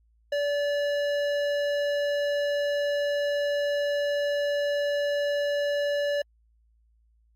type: tone with hard clipping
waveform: sine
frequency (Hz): 577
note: D5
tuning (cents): -31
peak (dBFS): -26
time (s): 0.32-6.22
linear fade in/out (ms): 5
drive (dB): 14
effects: added 56 Hz sine -61 dBFS peak until 7.35 s + AAC 64 kbps